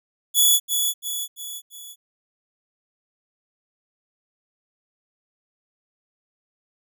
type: tone with echo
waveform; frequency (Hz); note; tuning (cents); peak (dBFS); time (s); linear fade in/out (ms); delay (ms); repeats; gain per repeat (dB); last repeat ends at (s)
10% pulse; 3413; G#7; +47; -6; 0.34-0.6; 50; 340; 4; -6; 1.96
effects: none